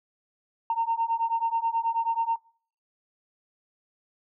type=beating tone pair; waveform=sine; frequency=911 / 920.3 Hz; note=A#5 / A#5; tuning=-40 / -22 cents; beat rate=9.3 Hz; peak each=-26 dBFS; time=0.7-2.36 s; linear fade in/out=2 ms; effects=noise-tail reverb RT60 0.5 s tail -24 dB re dry + tanh soft clip ceiling -17 dBFS